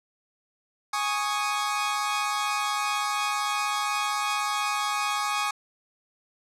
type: chord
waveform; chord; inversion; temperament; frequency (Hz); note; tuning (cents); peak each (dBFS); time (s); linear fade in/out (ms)
sawtooth; Ab suspended fourth; none; equal; 830.6 / 1108.7 / 1244.5; Ab5 / Db6 / Eb6; 0 / 0 / 0; -26; 0.93-5.51; 5
effects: low-pass 10000 Hz 12 dB/octave